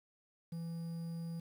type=tone with quantisation; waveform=triangle; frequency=166.9 Hz; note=E3; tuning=22 cents sharp; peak=-37 dBFS; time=0.52-1.4 s; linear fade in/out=5 ms; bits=10; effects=none